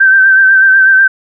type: tone with vibrato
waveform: sine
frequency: 1556 Hz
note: G6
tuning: 13 cents flat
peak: -3 dBFS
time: 0-1.08 s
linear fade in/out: 10 ms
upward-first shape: sine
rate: 8.1 Hz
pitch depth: 33 cents each way
effects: none